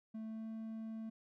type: tone with pitch glide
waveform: triangle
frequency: 220.4 to 222.2 Hz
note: A3 to A3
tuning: +3 to +17 cents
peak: -40 dBFS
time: 0.14-1.1 s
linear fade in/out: 10 ms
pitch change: +14 cents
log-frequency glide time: 0.25-0.47 s
effects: none

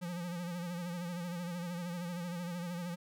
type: tone with vibrato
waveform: square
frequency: 174.61 Hz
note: F3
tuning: in tune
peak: -38 dBFS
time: 0.01-2.96 s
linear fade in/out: 20 ms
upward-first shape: sine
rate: 13 Hz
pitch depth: 60 cents each way
effects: none

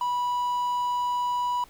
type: tone with quantisation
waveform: triangle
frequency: 980 Hz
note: B5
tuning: 14 cents flat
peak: -22 dBFS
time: 0.01-1.64 s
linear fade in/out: 2 ms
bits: 8
effects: pink hiss -55 dBFS RMS until 1.69 s

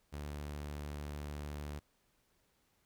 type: tone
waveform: sawtooth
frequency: 73.42 Hz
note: D2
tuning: in tune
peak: -37 dBFS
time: 0.12-1.8 s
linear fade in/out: 20 ms
effects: pink hiss -75 dBFS RMS until 2.85 s

